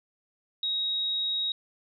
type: tone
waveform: sine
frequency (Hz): 3790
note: A#7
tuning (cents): +28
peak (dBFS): -26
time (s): 0.63-1.52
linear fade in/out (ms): 2
effects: none